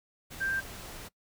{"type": "tone in noise", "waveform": "sine", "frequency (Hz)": 1578, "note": "G6", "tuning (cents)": 11, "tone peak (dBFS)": -28, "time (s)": [0.4, 0.61], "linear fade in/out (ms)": 20, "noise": "pink", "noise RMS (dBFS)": -44, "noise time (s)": [0.3, 1.09], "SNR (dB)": 13, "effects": ["noise-tail reverb RT60 0.1 s tail -21 dB re dry"]}